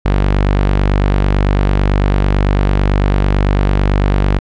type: tone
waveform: sawtooth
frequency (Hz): 49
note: G1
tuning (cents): 0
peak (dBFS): -6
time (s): 0.05-4.39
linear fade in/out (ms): 10
effects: low-pass 3000 Hz 12 dB/octave